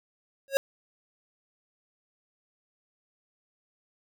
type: tone with exponential growth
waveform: square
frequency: 547 Hz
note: C#5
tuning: 23 cents flat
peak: -17 dBFS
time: 0.48-0.57 s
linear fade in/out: 0 ms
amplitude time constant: 18 ms
effects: none